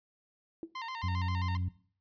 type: tone with exponential decay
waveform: sine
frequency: 329.6 Hz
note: E4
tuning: in tune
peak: -33 dBFS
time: 0.63-0.71 s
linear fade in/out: 1 ms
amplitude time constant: 17 ms
type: tone with vibrato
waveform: sawtooth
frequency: 976 Hz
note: B5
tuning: 21 cents flat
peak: -34 dBFS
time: 0.75-1.57 s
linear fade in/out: 5 ms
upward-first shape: square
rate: 7.5 Hz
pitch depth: 110 cents each way
type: harmonic tone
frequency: 90.9 Hz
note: F#2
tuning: 30 cents flat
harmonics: 1 / 2 / 3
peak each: -30 / -40 / -49 dBFS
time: 1.03-1.69 s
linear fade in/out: 10 ms
effects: noise-tail reverb RT60 0.5 s tail -18 dB re dry + resampled to 11025 Hz